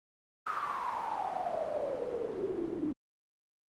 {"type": "noise with band-pass filter sweep", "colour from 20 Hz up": "pink", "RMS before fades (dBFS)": -35, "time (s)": [0.46, 2.93], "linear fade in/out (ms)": 10, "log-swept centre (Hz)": [1300, 290], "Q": 9.7, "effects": ["Opus 24 kbps"]}